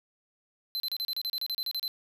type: tone bursts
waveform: square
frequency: 4072 Hz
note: C8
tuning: 48 cents flat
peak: -30 dBFS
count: 14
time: 0.75-1.879 s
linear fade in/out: 0 ms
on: 50 ms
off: 33 ms
effects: none